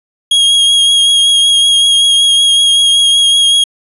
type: tone with vibrato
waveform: 45% pulse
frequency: 3279 Hz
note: G#7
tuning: 23 cents flat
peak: -6 dBFS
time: 0.31-3.64 s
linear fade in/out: 5 ms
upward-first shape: triangle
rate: 5.3 Hz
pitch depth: 22 cents each way
effects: resampled to 24000 Hz